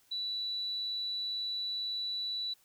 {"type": "tone", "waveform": "sine", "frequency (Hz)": 3951, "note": "B7", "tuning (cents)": 0, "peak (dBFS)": -33, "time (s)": [0.11, 2.54], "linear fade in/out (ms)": 10, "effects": ["white hiss -67 dBFS RMS until 2.64 s"]}